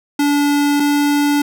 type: tone pair in turn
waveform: square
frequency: 288.5 / 289.6 Hz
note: D4 / D4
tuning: -31 / -24 cents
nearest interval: unison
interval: 7 cents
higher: second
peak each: -13 dBFS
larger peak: neither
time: 0.19-0.8 / 0.8-1.42 s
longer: second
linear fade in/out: 5 ms
effects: none

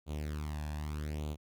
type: tone with flanger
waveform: sawtooth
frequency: 75.2 Hz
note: D2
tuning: 42 cents sharp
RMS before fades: -38 dBFS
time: 0.06-1.37 s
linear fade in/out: 50 ms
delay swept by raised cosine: 0.28 to 1.18 ms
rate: 0.82 Hz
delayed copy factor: +0.75
effects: none

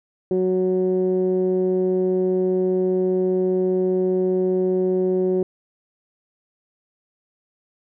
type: tone with low-pass filter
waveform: 15% pulse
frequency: 185 Hz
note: F#3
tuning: in tune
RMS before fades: -20 dBFS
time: 0.31-5.43 s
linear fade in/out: 2 ms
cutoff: 390 Hz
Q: 3
effects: none

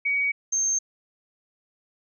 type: tone pair in turn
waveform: sine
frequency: 2257 / 6356 Hz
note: C#7 / G8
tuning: +31 / +23 cents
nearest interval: octave + tritone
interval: 1792 cents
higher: second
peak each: -21 dBFS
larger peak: neither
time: 0.05-0.32 / 0.52-0.79 s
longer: neither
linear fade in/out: 10 ms
effects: none

